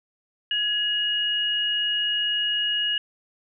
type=tone pair together; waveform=sine; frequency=1677 / 2879 Hz; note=G#6 / F#7; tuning=+16 / -48 cents; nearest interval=major sixth; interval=936 cents; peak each=-30 / -22 dBFS; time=0.51-2.98 s; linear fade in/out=2 ms; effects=none